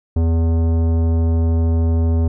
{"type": "tone with tanh clipping", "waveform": "sine", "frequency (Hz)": 82.41, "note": "E2", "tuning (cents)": 0, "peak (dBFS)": -15, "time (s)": [0.16, 2.28], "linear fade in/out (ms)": 5, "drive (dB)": 15, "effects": []}